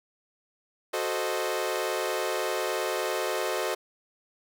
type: chord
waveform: sawtooth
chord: F# diminished seventh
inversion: none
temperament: equal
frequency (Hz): 370 / 440 / 523.3 / 622.3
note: F#4 / A4 / C5 / Eb5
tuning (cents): 0 / 0 / 0 / 0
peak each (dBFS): -29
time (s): 0.93-3.75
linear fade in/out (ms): 10
effects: none